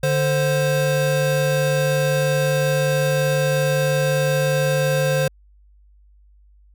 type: tone pair together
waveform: square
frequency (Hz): 147.4 / 525.3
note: D3 / C5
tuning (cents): +7 / +7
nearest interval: octave + minor seventh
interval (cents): 2200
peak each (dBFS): -21 / -20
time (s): 0.03-5.28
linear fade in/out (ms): 5
effects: added 50 Hz sine -49 dBFS peak until 6.74 s